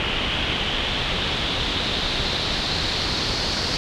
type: noise with low-pass filter sweep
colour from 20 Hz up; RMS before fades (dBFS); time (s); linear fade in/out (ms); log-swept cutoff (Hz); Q
pink; -24; 0-3.77; 0; 3000 to 4600; 4.2
effects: none